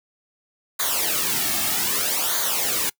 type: noise with flanger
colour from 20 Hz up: white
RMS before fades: -23 dBFS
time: 0.79-2.9 s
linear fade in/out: 10 ms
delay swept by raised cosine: 0.37 to 2.07 ms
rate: 0.63 Hz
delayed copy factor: -0.75
effects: noise-tail reverb RT60 0.1 s tail -24 dB re dry